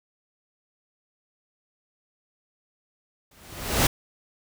pink noise with exponential growth, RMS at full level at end -17 dBFS, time 3.31-3.87 s, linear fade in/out 5 ms, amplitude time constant 120 ms, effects none

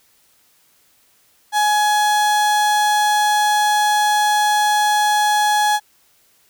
35% pulse tone, 840 Hz, G#5, 19 cents sharp, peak -12 dBFS, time 1.52-5.8 s, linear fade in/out 50 ms, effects white hiss -57 dBFS RMS until 6.49 s

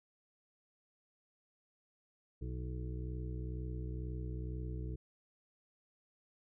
harmonic tone with a mistuned harmonic, 62.1 Hz, B1, 10 cents sharp, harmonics 1 / 2 / 3 / 5 / 6 / 7, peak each -40 / -43 / -51 / -50 / -56 / -53 dBFS, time 2.41-4.96 s, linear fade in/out 10 ms, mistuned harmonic 5, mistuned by +30 cents, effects none

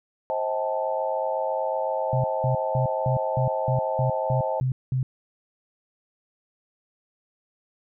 sine chord, A half-diminished seventh, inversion first, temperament just, 528 / 633.6 / 792 / 880 Hz, C5 / Eb5 / G5 / A5, +16 / +31 / +18 / 0 cents, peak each -28 / -28 / -33 / -29 dBFS, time 0.3-4.6 s, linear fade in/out 0 ms
sine tone bursts, 129.6 Hz, C3, 16 cents flat, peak -21 dBFS, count 10, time 2.13-5.03 s, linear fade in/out 2 ms, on 110 ms, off 200 ms
effects none

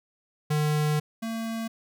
square tone pair in turn, 150.9 / 226.1 Hz, D3 / A3, +47 / +47 cents, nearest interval perfect fifth, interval 700 cents, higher second, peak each -23 / -30 dBFS, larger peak first, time 0.5-1 / 1.22-1.68 s, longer first, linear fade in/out 10 ms, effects none

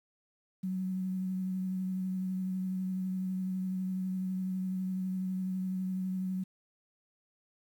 sine tone with vibrato, 186.8 Hz, F#3, 17 cents sharp, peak -31 dBFS, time 0.63-6.44 s, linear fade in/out 10 ms, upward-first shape triangle, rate 12 Hz, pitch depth 19 cents each way, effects 10-bit

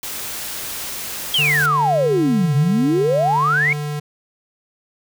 white noise, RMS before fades -28 dBFS, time 0.03-1.66 s, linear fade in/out 2 ms
sine exponential two-way sweep, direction down then up, 3300 to 131.5 to 2262 Hz, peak -14 dBFS, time 1.34-3.73 s, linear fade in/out 2 ms, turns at 2.55 s
square tone, 148.1 Hz, D3, 15 cents sharp, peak -23 dBFS, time 1.38-4 s, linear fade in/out 10 ms
effects none

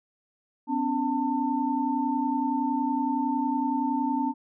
sine tone cluster, 253.2 / 284 / 895 Hz, B3 / C#4 / A5, +43 / +42 / +29 cents, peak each -28 dBFS, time 0.67-4.34 s, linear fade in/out 50 ms, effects none

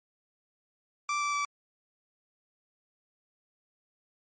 30% pulse tone with pitch steps, 1172 / 1163.9 / 1155.9 Hz, D6 / D6 / D6, -4 / -16 / -28 cents, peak -25 dBFS, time 1.09-1.45 s, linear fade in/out 2 ms, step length 120 ms, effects MP3 32 kbps

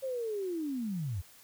sine linear sweep, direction down, 543 to 78.9 Hz, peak -32 dBFS, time 0.02-1.22 s, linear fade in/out 20 ms, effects white hiss -57 dBFS RMS until 1.43 s

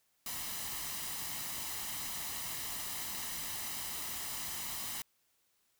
white noise with comb filter, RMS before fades -40 dBFS, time 0.26-5.02 s, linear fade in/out 2 ms, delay 1 ms, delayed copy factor +0.5, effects white hiss -75 dBFS RMS until 5.79 s

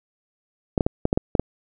clicks, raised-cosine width 2 ms, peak -5 dBFS, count 8, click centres 0.778 / 0.808 / 0.865 / 1.054 / 1.129 / 1.175 / 1.352 / 1.396 s, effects none

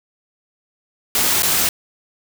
white noise with dropouts, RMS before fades -17 dBFS, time 1.15-1.69 s, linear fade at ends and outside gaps 1 ms, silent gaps 1.422-1.431 s, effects none

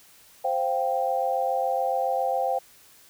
sine chord, C suspended fourth, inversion none, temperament just, 523.3 / 697.7 / 784.9 Hz, C5 / F5 / G5, 0 / -2 / +2 cents, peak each -27 / -28 / -26 dBFS, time 0.44-2.59 s, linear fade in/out 10 ms, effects white hiss -54 dBFS RMS until 3.09 s

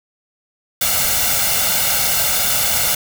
white noise with comb filter, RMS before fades -17 dBFS, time 0.81-2.95 s, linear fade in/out 5 ms, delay 1.4 ms, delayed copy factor +0.75, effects none

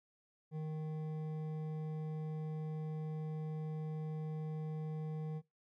triangle tone with hard clipping, 155.56 Hz, D#3, in tune, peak -40 dBFS, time 0.51-5.42 s, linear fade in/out 50 ms, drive 13 dB, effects noise-tail reverb RT60 0.2 s tail -21 dB re dry

